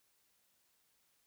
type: silence
effects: white hiss -75 dBFS RMS until 1.26 s

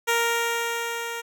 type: tone with level ramp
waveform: 10% pulse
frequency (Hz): 466.2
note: A#4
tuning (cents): 0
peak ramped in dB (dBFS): -11 to -22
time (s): 0.07-1.22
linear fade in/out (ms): 20
effects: none

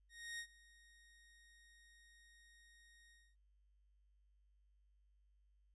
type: tone with ADSR envelope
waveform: sawtooth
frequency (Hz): 1864.7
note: A#6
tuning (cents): 0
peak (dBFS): -40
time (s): 0.09-3.36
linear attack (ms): 300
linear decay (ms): 75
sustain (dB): -22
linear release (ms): 250
effects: added 50 Hz sine -70 dBFS peak until 5.74 s + resampled to 24000 Hz

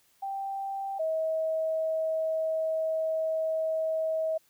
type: tone pair in turn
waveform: sine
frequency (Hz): 784 / 639.1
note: G5 / D#5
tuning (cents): 0 / +46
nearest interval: major third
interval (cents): 354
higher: first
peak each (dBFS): -31 / -26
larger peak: second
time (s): 0.22-0.99 / 0.99-4.38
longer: second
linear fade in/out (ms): 10
effects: white hiss -66 dBFS RMS until 4.49 s

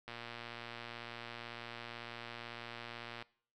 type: click train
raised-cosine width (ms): 0.3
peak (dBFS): -29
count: 372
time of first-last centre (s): 0.08-3.224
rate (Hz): 118
effects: noise-tail reverb RT60 0.5 s tail -21 dB re dry

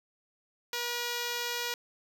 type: tone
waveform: 5% pulse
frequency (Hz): 480.1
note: B4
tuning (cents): -49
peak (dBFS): -20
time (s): 0.73-1.74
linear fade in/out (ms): 2
effects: none

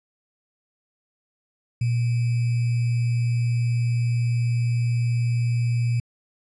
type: tone with sample-and-hold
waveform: sine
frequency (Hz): 119.3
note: A#2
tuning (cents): +41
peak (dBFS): -19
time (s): 1.81-6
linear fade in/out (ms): 5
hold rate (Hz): 2450
effects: resampled to 24000 Hz

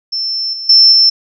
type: tone with level steps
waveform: sine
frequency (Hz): 5340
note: E8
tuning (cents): +22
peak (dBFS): -15 / -21 / -3 / -5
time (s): 0.12-1.1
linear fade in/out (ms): 10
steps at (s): 0.53 / 0.69 / 0.92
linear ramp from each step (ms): 5
effects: none

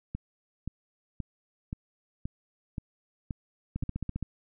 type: two click trains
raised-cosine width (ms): 5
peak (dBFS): -21 / -20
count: 8 / 8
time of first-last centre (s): 0.15-3.834 / 3.76-4.227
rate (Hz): 1.9 / 15
effects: none

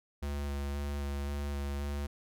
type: tone with vibrato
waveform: square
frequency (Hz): 71.1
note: C#2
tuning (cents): +45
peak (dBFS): -34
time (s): 0.22-2.07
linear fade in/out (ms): 10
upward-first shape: square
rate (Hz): 1.9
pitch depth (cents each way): 13
effects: none

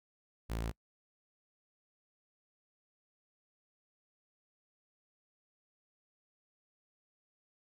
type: tone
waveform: sawtooth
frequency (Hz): 56.2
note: A1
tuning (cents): +37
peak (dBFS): -31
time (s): 0.49-0.72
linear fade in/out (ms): 20
effects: noise-tail reverb RT60 0.1 s tail -26 dB re dry

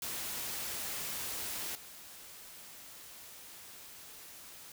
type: noise with level steps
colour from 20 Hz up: white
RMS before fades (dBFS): -39 / -51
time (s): 0.02-4.72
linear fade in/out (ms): 2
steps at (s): 1.75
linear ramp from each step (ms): 2
effects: none

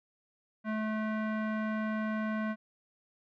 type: tone with low-pass filter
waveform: square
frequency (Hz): 216.7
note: A3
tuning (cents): -26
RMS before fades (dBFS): -33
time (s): 0.64-2.56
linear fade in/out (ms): 50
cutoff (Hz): 1700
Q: 2.1
effects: none

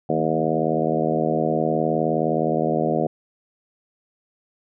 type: harmonic tone with a mistuned harmonic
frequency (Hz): 79.4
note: D#2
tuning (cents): +36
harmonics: 2 / 3 / 4 / 5 / 6 / 7 / 8 / 9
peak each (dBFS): -27 / -27 / -27 / -27 / -27 / -27 / -27 / -27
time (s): 0.09-3.07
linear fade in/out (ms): 5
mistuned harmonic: 3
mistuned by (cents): -38
effects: none

